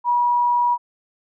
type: tone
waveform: sine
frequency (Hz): 966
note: B5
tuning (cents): -39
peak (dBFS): -15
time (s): 0.04-0.78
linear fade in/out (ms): 50
effects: none